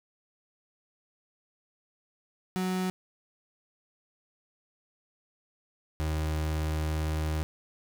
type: tone pair in turn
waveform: 35% pulse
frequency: 185 / 77.78 Hz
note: F#3 / D#2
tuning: 0 / 0 cents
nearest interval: octave + minor third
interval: 1500 cents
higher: first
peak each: -26 dBFS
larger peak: neither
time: 2.56-2.9 / 6-7.43 s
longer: second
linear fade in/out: 0 ms
effects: none